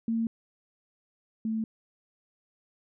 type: tone pair in turn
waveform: sine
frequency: 227.5 / 221.3 Hz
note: A#3 / A3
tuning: -42 / +10 cents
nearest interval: unison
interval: 48 cents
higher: first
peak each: -25 / -27 dBFS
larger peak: first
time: 0.08-0.27 / 1.45-1.64 s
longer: neither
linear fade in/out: 2 ms
effects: none